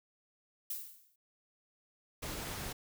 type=noise with exponential decay; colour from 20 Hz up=violet; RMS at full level=-36 dBFS; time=0.7-1.16 s; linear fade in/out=5 ms; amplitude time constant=100 ms
type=noise; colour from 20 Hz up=pink; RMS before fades=-41 dBFS; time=2.22-2.73 s; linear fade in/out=10 ms
effects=none